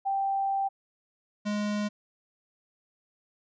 sine / square tone pair in turn, 784 / 208.1 Hz, G5 / G#3, 0 / +4 cents, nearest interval octave + major seventh, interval 2296 cents, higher first, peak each -25 / -28 dBFS, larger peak first, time 0.05-0.69 / 1.45-1.89 s, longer first, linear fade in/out 20 ms, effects resampled to 16000 Hz

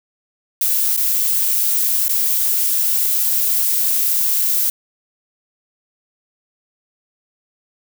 violet noise with dropouts, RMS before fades -17 dBFS, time 0.61-4.7 s, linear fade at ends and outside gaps 5 ms, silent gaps 0.967-0.973 / 2.084-2.091 s, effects none

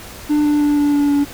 triangle tone with pitch steps, 297.6 / 295.2 / 292.8 / 290.5 / 288.1 / 285.8 Hz, D4 / D4 / D4 / D4 / D4 / D4, +23 / +9 / -5 / -19 / -33 / -47 cents, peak -10 dBFS, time 0.29-1.25 s, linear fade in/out 20 ms, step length 160 ms, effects pink hiss -35 dBFS RMS until 1.33 s

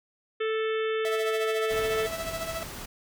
harmonic tone, 440 Hz, A4, in tune, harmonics 1 / 3 / 4 / 5 / 6 / 7 / 8, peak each -26 / -36 / -38 / -40 / -42 / -43 / -44 dBFS, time 0.4-2.07 s, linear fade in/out 10 ms
sawtooth tone with tremolo, 657 Hz, E5, 6 cents flat, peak -26 dBFS, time 1.05-2.63 s, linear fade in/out 0 ms, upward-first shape sine, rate 14 Hz, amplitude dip 60%
pink noise, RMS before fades -39 dBFS, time 1.7-2.86 s, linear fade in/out 10 ms
effects none

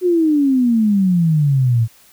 sine exponential sweep, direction down, 370 to 110 Hz, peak -11 dBFS, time 0.01-1.88 s, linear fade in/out 50 ms, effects white hiss -49 dBFS RMS until 2.12 s

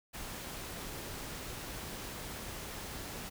pink noise, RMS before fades -43 dBFS, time 0.13-3.3 s, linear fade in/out 20 ms, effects none

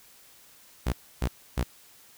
sawtooth tone bursts, 61.74 Hz, B1, in tune, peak -20 dBFS, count 3, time 0.86-1.635 s, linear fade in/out 10 ms, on 65 ms, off 290 ms, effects white hiss -55 dBFS RMS until 2.17 s

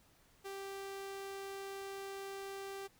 sawtooth tone, 392 Hz, G4, in tune, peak -39 dBFS, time 0.44-2.88 s, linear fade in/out 20 ms, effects pink hiss -68 dBFS RMS until 2.99 s

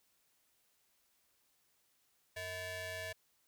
sawtooth ring-modulated tone, 549 Hz, C#5, 17 cents flat, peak -34 dBFS, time 2.36-3.13 s, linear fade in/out 10 ms, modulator 1190 Hz, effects white hiss -75 dBFS RMS until 3.47 s

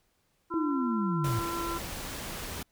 harmonic tone, 338.7 Hz, E4, 47 cents sharp, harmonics 1 / 3 / 4, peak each -35 / -36 / -37 dBFS, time 0.5-1.79 s, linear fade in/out 20 ms
sine linear sweep, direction down, 329.6 to 106.5 Hz, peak -27 dBFS, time 0.54-1.39 s, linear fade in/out 0 ms
pink noise, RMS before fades -38 dBFS, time 1.24-2.63 s, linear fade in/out 5 ms
clicks, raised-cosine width 2 ms, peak -32 dBFS, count 2, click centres 1.707 / 1.829 s
effects pink hiss -72 dBFS RMS until 2.71 s

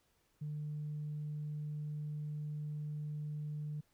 sine tone, 150 Hz, D3, 37 cents sharp, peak -37 dBFS, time 0.41-3.81 s, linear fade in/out 10 ms, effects tanh soft clip ceiling -34 dBFS + pink hiss -75 dBFS RMS until 3.93 s

